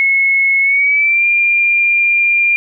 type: tone with pitch glide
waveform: sine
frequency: 2184 to 2395 Hz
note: C#7 to D7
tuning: -26 to +33 cents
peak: -9 dBFS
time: 0-2.56 s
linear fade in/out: 0 ms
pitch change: +159 cents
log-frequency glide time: 0.61-1.26 s
effects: none